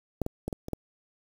clicks, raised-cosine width 2 ms, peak -14 / -18 / -18 / -19 / -24 / -16 dBFS, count 6, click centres 0.217 / 0.264 / 0.48 / 0.528 / 0.684 / 0.733 s, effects 7-bit

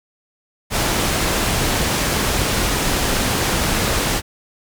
pink low-pass noise, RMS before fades -19 dBFS, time 0.7-4.22 s, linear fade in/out 50 ms, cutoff 12000 Hz, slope 12 dB/octave, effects none

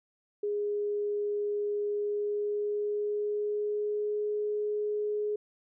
sine tone with pitch glide, 413 to 419.2 Hz, G#4 to G#4, -10 to +16 cents, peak -28 dBFS, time 0.43-5.36 s, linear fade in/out 5 ms, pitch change +26 cents, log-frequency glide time 1.89-4.28 s, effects none

